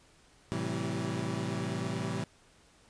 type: chord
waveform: 25% pulse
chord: A minor seventh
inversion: none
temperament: equal with one note detuned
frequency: 110 / 130.81 / 164.81 / 191.63 Hz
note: A2 / C3 / E3 / G3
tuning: 0 / 0 / 0 / -39 cents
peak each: -34 dBFS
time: 0.52-2.24 s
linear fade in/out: 0 ms
effects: pink hiss -62 dBFS RMS until 2.89 s + resampled to 22050 Hz